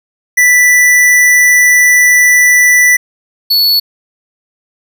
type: tone pair in turn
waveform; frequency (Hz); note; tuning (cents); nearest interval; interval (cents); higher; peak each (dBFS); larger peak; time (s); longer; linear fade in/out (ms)
square; 1975.5 / 4420; B6 / C#8; 0 / -6; octave + major second; 1394; second; -5 / -7; first; 0.37-2.97 / 3.5-3.8; first; 10
effects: none